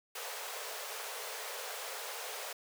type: high-pass noise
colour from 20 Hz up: pink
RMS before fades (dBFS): -42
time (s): 0.15-2.53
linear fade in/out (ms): 5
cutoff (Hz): 420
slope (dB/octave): 96
effects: none